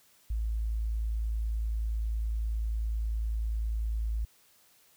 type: tone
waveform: sine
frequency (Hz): 55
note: A1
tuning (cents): 0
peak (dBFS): -28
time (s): 0.3-4.25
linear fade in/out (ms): 5
effects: white hiss -63 dBFS RMS until 4.96 s